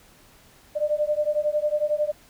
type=beating tone pair; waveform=sine; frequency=594 / 605 Hz; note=D5 / D#5; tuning=+20 / -49 cents; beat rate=11 Hz; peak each=-24 dBFS; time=0.75-2.12 s; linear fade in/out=20 ms; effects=pink hiss -54 dBFS RMS until 2.29 s